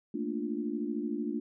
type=chord; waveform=sine; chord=Bb major seventh; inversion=third; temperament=equal; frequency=220 / 233.1 / 293.7 / 349.2 Hz; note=A3 / Bb3 / D4 / F4; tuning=0 / 0 / 0 / 0 cents; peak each=-37 / -37 / -35 / -38 dBFS; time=0.14-1.4 s; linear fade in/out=5 ms; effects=none